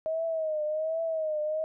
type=tone with vibrato; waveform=sine; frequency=631 Hz; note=D#5; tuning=24 cents sharp; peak=-27 dBFS; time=0.06-1.64 s; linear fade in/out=0 ms; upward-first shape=triangle; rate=1.3 Hz; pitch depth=84 cents each way; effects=none